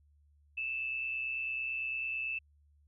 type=tone with amplitude modulation; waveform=sine; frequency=2637 Hz; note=E7; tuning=in tune; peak=-31 dBFS; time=0.57-2.39 s; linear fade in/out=10 ms; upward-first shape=sine; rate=129 Hz; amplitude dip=50%; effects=added 73 Hz sine -63 dBFS peak until 2.87 s